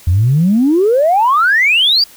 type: exponential sweep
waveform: sine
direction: up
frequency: 81.4 to 4873 Hz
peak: -7 dBFS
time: 0.07-2.04 s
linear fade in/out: 5 ms
effects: tanh soft clip ceiling -3 dBFS + white hiss -41 dBFS RMS until 2.16 s